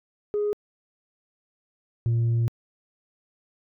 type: tone pair in turn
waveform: sine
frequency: 415.3 / 116.32 Hz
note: G#4 / A#2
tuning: 0 / -3 cents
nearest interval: octave + minor seventh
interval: 2203 cents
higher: first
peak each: -21 / -17 dBFS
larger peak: second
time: 0.34-0.53 / 2.06-2.48 s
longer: second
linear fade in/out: 0 ms
effects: tanh soft clip ceiling -19 dBFS